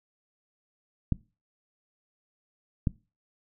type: clicks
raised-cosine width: 5 ms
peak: -12 dBFS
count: 2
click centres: 1.123 / 2.872 s
effects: noise-tail reverb RT60 0.3 s tail -21 dB re dry